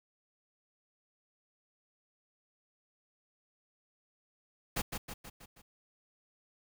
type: noise with echo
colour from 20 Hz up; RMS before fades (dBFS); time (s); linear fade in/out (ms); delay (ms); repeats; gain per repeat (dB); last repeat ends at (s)
pink; -33; 4.76-4.82; 10; 160; 5; -5; 5.62
effects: none